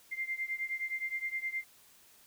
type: beating tone pair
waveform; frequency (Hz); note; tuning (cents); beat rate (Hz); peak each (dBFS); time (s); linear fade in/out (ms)
sine; 2093 / 2102.6; C7 / C7; 0 / +8; 9.6; -36 / -38; 0.11-1.64; 20
effects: white hiss -61 dBFS RMS until 2.26 s